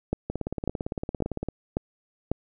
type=two click trains; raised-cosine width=2 ms; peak=-11 / -16 dBFS; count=5 / 22; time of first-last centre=0.13-2.316 / 0.3-1.486 s; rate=1.83 / 17.7 Hz; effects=none